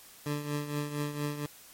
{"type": "tone with tremolo", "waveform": "20% pulse", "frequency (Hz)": 146.83, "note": "D3", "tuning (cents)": 0, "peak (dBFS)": -24, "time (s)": [0.26, 1.46], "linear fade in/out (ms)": 2, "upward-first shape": "triangle", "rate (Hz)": 4.3, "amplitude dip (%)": 70, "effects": ["white hiss -53 dBFS RMS until 1.73 s", "MP3 64 kbps"]}